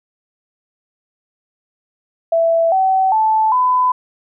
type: tone with pitch steps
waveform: sine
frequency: 663 / 761.6 / 874.8 / 1004.9 Hz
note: E5 / F#5 / A5 / B5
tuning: +10 / +50 / -10 / +30 cents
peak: -11 dBFS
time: 2.32-3.92 s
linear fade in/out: 5 ms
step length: 400 ms
effects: none